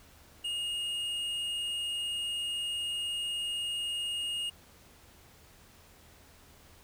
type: tone with hard clipping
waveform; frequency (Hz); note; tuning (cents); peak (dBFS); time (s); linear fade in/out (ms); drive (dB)
sine; 2853; F7; +36; -33; 0.44-4.5; 10; 6
effects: added 80 Hz sine -63 dBFS peak until 6.83 s + pink hiss -58 dBFS RMS until 6.83 s